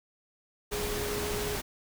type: tone in noise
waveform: sine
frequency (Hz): 415.3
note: G#4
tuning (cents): 0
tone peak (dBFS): -34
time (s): 0.71-1.57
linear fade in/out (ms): 20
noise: pink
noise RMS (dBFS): -34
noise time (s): 0.71-1.62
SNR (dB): -3
effects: none